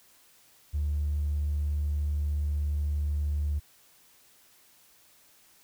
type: tone with tanh clipping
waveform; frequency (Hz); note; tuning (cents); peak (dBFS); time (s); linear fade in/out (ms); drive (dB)
triangle; 73.6; D2; +4; -25; 0.73-3.6; 20; 1
effects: white hiss -60 dBFS RMS until 5.63 s